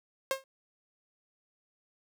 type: tone with exponential decay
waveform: sawtooth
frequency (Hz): 535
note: C5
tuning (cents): +38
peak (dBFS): -21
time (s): 0.31-0.44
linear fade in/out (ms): 1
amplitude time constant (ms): 28
effects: none